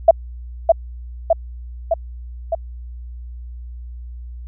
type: tone with echo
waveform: sine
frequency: 663 Hz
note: E5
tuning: 10 cents sharp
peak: -3 dBFS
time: 0.08-0.11 s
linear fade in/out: 5 ms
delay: 610 ms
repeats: 4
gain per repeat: -3 dB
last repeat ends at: 2.55 s
effects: added 60 Hz sine -30 dBFS peak until 4.47 s